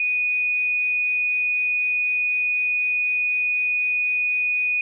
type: tone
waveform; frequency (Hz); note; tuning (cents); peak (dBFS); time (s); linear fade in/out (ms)
sine; 2476; D#7; -9; -19; 0-4.81; 2
effects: none